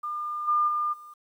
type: tone with level steps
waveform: sine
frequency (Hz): 1204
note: D6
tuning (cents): +43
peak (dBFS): -29 / -20 / -24 / -43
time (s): 0.03-1.14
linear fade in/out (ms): 10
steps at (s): 0.47 / 0.67 / 0.92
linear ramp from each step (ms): 20
effects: 10-bit